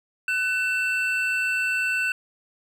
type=tone pair together; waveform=triangle; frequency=1500 / 2673 Hz; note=F#6 / E7; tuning=+23 / +23 cents; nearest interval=minor seventh; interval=1000 cents; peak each=-23 dBFS; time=0.28-2.12 s; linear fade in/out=2 ms; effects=none